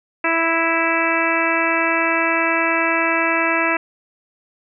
harmonic tone, 329.9 Hz, E4, 1 cent sharp, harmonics 1 / 2 / 3 / 4 / 5 / 6 / 7 / 8, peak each -24 / -24 / -24 / -24 / -24 / -24 / -24 / -24 dBFS, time 0.24-3.77 s, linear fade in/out 5 ms, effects none

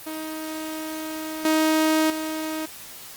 sawtooth tone with level steps, 314.3 Hz, D#4, 18 cents sharp, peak -26 / -14 / -23 dBFS, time 0.06-2.66 s, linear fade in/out 10 ms, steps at 1.45 / 2.1 s, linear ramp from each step 2 ms, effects white hiss -41 dBFS RMS until 3.16 s + Opus 24 kbps

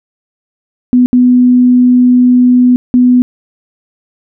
sine tone bursts at uneven times, 248.5 Hz, B3, 11 cents sharp, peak -3 dBFS, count 3, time 0.93-1.06 / 1.13-2.76 / 2.94-3.22 s, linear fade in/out 0 ms, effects none

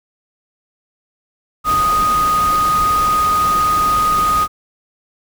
sine tone in noise, 1242 Hz, D#6, 3 cents flat, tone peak -12 dBFS, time 1.64-4.48 s, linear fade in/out 50 ms, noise pink, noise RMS -25 dBFS, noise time 1.64-4.48 s, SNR +10 dB, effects none

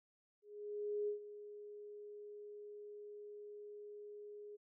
sine tone with ADSR envelope, 415.3 Hz, G#4, in tune, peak -35 dBFS, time 0.42-4.57 s, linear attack 660 ms, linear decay 110 ms, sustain -14 dB, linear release 20 ms, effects none

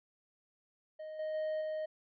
triangle tone with level steps, 622.3 Hz, D#5, in tune, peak -40 / -33 / -31 / -33 dBFS, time 0.99-1.86 s, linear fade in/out 10 ms, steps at 1.19 / 1.34 / 1.61 s, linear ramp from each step 5 ms, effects resampled to 11025 Hz

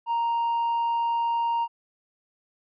sine tone with tanh clipping, 932.3 Hz, A#5, in tune, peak -23 dBFS, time 0.06-1.68 s, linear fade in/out 50 ms, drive 2 dB, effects none

